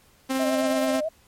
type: tone with tremolo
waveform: sawtooth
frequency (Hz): 264.2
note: C4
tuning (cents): +17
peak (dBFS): -18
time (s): 0.29-1.01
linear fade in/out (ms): 20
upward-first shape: sine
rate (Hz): 17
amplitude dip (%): 25
type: tone with vibrato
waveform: sine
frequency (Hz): 625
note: D#5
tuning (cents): +8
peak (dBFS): -24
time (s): 0.39-1.09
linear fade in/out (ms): 10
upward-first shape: sine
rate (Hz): 9.1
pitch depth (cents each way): 65
effects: pink hiss -58 dBFS RMS until 1.27 s + MP3 64 kbps